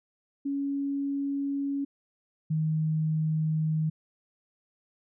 sine tone pair in turn, 279.4 / 156.81 Hz, C#4 / D#3, +14 / +14 cents, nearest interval minor seventh, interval 1000 cents, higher first, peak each -27 / -24 dBFS, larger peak second, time 0.45-1.85 / 2.5-3.9 s, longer neither, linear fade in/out 10 ms, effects none

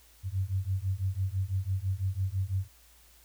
sine beating tone pair, 92.5 / 98.5 Hz, F#2 / G2, 0 / +9 cents, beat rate 6 Hz, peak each -31 dBFS, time 0.23-2.68 s, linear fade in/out 50 ms, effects added 58 Hz sine -60 dBFS peak until 3.24 s + white hiss -60 dBFS RMS until 3.24 s

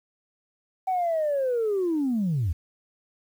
sine linear sweep, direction down, 764 to 72 Hz, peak -21 dBFS, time 0.87-2.53 s, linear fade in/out 10 ms, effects tanh soft clip ceiling -19 dBFS + 9-bit

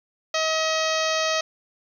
harmonic tone, 636 Hz, D#5, 38 cents sharp, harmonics 1 / 2 / 3 / 4 / 5 / 6 / 7 / 8 / 9 / 10, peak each -25 / -28 / -30 / -31 / -32 / -33 / -33 / -34 / -35 / -35 dBFS, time 0.34-1.41 s, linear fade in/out 5 ms, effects 9-bit

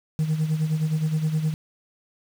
sine tone with tremolo, 156.3 Hz, D#3, 8 cents sharp, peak -16 dBFS, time 0.19-1.54 s, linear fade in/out 0 ms, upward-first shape sine, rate 9.6 Hz, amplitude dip 70%, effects tanh soft clip ceiling -18 dBFS + 7-bit

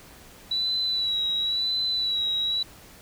sine tone with vibrato, 3933 Hz, B7, 8 cents flat, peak -23 dBFS, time 0.51-2.63 s, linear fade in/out 5 ms, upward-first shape sine, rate 0.96 Hz, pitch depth 41 cents each way, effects pink hiss -49 dBFS RMS until 3.01 s

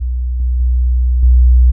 sine tone with level steps, 61.74 Hz, B1, in tune, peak -14 / -11 / -9 / -4 dBFS, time 0-1.72 s, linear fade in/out 20 ms, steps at 0.4 / 0.6 / 1.23 s, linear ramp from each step 2 ms, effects none

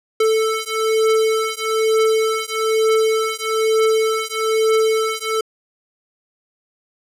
square beating tone pair, 440 / 441.1 Hz, A4 / A4, 0 / +4 cents, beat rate 1.1 Hz, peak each -19 dBFS, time 0.2-5.41 s, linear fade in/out 5 ms, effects low-pass 12000 Hz 12 dB/octave

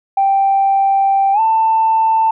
sine tone with pitch glide, 784 to 890.2 Hz, G5 to A5, 0 to +20 cents, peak -9 dBFS, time 0.17-2.31 s, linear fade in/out 5 ms, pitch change +220 cents, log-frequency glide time 1.33-1.4 s, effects tanh soft clip ceiling -5 dBFS

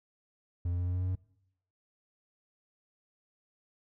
triangle tone with pitch steps, 87.31 / 88.17 / 89.04 / 89.92 / 90.81 / 91.7 / 92.61 Hz, F2 / F2 / F2 / F#2 / F#2 / F#2 / F#2, 0 / +17 / +34 / -49 / -32 / -15 / +2 cents, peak -27 dBFS, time 0.65-1.154 s, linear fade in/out 5 ms, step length 72 ms, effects noise-tail reverb RT60 0.8 s tail -22 dB re dry

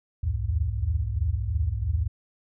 sine tone cluster, 62.9 / 78 / 80.9 / 104.2 Hz, B1 / D#2 / E2 / G#2, +32 / +5 / -32 / +6 cents, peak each -29 dBFS, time 0.23-2.08 s, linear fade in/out 10 ms, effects none

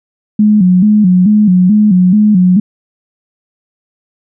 sine tone with vibrato, 196 Hz, G3, in tune, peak -4 dBFS, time 0.39-2.6 s, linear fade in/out 5 ms, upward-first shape square, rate 2.3 Hz, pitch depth 130 cents each way, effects none

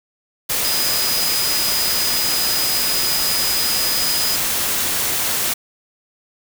sine tone in noise, 4978 Hz, D#8, in tune, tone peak -21 dBFS, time 0.64-4.36 s, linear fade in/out 10 ms, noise white, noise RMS -20 dBFS, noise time 0.49-5.54 s, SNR -4 dB, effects none

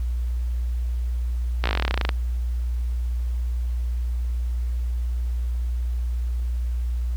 slowing click train, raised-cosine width 0.3 ms, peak -7 dBFS, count 18, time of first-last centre 1.64-2.091 s, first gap 16 ms, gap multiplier 1.06, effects added 60 Hz sine -22 dBFS peak until 7.16 s + pink hiss -52 dBFS RMS until 7.16 s

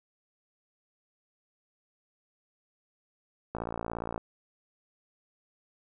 click train, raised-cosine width 1 ms, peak -20 dBFS, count 37, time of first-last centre 3.55-4.178 s, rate 57.3 Hz, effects none

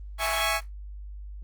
15% pulse chord, C# minor, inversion first, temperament equal, 659.3 / 830.6 / 1108.7 Hz, E5 / G#5 / C#6, 0 / 0 / 0 cents, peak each -22 dBFS, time 0.18-0.61 s, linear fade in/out 50 ms, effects added 50 Hz sine -37 dBFS peak until 1.43 s + Opus 24 kbps

